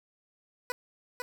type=tone with echo; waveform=15% pulse; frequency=495.2 Hz; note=B4; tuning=5 cents sharp; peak=-24 dBFS; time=0.7-0.72 s; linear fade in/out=0 ms; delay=500 ms; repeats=1; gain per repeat=-3 dB; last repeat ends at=1.22 s; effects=none